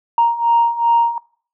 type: beating tone pair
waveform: sine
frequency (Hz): 932.3 / 934.9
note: A#5 / A#5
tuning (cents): 0 / +5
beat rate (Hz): 2.6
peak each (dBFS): -16 / -13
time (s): 0.18-1.18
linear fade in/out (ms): 2
effects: noise-tail reverb RT60 0.5 s tail -22 dB re dry + tanh soft clip ceiling -5 dBFS